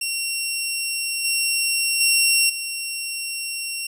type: tone with level steps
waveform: 15% pulse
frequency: 2738 Hz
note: F7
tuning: 35 cents flat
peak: -16 / -12 / -8 / -19 dBFS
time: 0.01-3.87 s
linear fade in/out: 5 ms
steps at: 1.24 / 2 / 2.49 s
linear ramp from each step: 10 ms
effects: none